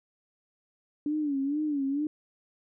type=tone with vibrato; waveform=sine; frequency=288.3 Hz; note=D4; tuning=32 cents flat; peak=-26 dBFS; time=1.06-2.07 s; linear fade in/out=2 ms; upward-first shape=sine; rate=2.2 Hz; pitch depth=110 cents each way; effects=none